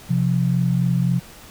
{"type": "tone pair together", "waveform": "sine", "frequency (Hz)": [130.81, 174.61], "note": ["C3", "F3"], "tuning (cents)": [0, 0], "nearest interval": "perfect fourth", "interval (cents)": 500, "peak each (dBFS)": -19, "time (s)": [0.09, 1.2], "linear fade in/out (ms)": 20, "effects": ["pink hiss -43 dBFS RMS until 1.5 s"]}